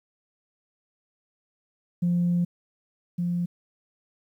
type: tone pair in turn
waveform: sine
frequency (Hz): 174.61 / 174.61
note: F3 / F3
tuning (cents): 0 / 0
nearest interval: unison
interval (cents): 0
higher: neither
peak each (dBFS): -19 / -23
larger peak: first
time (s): 2.02-2.45 / 3.18-3.46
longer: first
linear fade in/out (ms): 10
effects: tanh soft clip ceiling -17 dBFS + 10-bit